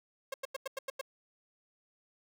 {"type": "tone bursts", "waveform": "sawtooth", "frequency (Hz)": 538, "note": "C5", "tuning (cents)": 48, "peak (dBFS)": -31, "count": 7, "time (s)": [0.32, 1.013], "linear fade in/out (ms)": 5, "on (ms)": 21, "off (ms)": 91, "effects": []}